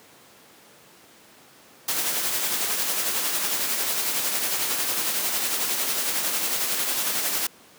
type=noise with tremolo; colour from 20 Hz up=white; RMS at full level=-24 dBFS; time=1.88-7.47 s; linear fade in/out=5 ms; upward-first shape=sine; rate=11 Hz; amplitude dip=35%; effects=pink hiss -51 dBFS RMS until 7.78 s + high-pass 200 Hz 12 dB/octave